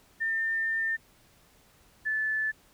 sine tone pair in turn, 1802 / 1743.6 Hz, A6 / A6, +41 / -16 cents, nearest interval minor second, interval 57 cents, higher first, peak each -26 dBFS, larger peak neither, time 0.2-0.97 / 2.05-2.52 s, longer first, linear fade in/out 20 ms, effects pink hiss -61 dBFS RMS until 2.73 s

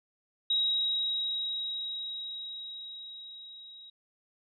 sine tone with level ramp, 3818 Hz, A#7, 41 cents sharp, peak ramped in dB -24 to -47 dBFS, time 0.5-3.9 s, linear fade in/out 5 ms, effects none

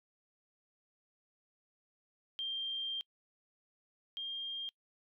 sine tone pair in turn, 3179 / 3207 Hz, G7 / G7, +24 / +39 cents, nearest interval unison, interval 15 cents, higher second, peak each -35 / -37 dBFS, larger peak first, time 2.39-3.01 / 4.17-4.69 s, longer first, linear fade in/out 0 ms, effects noise-tail reverb RT60 0.1 s tail -25 dB re dry

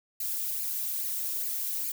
violet noise with flanger, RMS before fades -32 dBFS, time 0.2-1.92 s, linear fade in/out 5 ms, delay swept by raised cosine 0.42 to 2.52 ms, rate 2.4 Hz, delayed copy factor +0.65, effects none

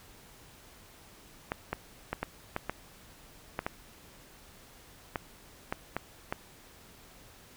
clicks, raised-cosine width 0.5 ms, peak -16 dBFS, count 12, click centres 1.519 / 1.73 / 2.13 / 2.23 / 2.564 / 2.696 / 3.591 / 3.665 / 5.158 / 5.725 / 5.966 / 6.325 s, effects pink hiss -55 dBFS RMS until 7.56 s

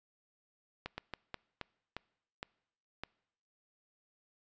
slowing click train, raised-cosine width 0.3 ms, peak -23 dBFS, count 8, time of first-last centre 0.86-3.036 s, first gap 120 ms, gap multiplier 1.31, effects noise-tail reverb RT60 0.8 s tail -25 dB re dry + resampled to 16000 Hz

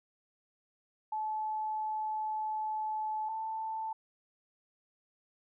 sine tone pair in turn, 864 / 883.2 Hz, A5 / A5, -32 / +6 cents, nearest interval unison, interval 38 cents, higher second, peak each -32 / -34 dBFS, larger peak first, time 1.12-3.29 / 3.29-3.93 s, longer first, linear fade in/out 5 ms, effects none

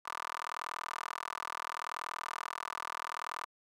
15% pulse tone with high-pass filter, 40.74 Hz, E1, 20 cents flat, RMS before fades -41 dBFS, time 0.05-3.46 s, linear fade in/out 10 ms, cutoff 1100 Hz, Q 5, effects low-pass 12000 Hz 12 dB/octave

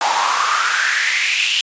pink noise with high-pass filter sweep, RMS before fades -17 dBFS, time 0.01-1.61 s, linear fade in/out 2 ms, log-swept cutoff 810 to 3000 Hz, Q 5.6, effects resampled to 16000 Hz

